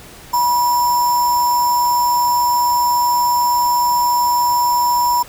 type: tone with sample-and-hold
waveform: sine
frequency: 973 Hz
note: B5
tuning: 26 cents flat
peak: -12 dBFS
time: 0.33-5.23 s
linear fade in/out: 10 ms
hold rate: 6300 Hz
effects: pink hiss -39 dBFS RMS until 5.28 s